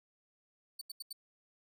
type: tone bursts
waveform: sawtooth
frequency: 4512 Hz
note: C#8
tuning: 30 cents sharp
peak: -38 dBFS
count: 4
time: 0.79-1.129 s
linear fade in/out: 5 ms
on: 24 ms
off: 81 ms
effects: none